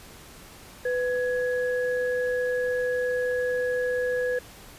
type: tone pair together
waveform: sine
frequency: 498 / 1674 Hz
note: B4 / G#6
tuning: +14 / +13 cents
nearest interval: octave + major sixth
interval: 2099 cents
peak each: -24 / -31 dBFS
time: 0.85-4.39 s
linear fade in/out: 5 ms
effects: pink hiss -47 dBFS RMS until 4.78 s + resampled to 32000 Hz